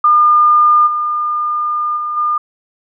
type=tone with level steps; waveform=sine; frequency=1209 Hz; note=D6; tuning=50 cents sharp; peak=-6 / -14 / -17 / -12 dBFS; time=0.04-2.38 s; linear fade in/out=5 ms; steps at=0.86 / 1.96 / 2.16 s; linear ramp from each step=20 ms; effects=none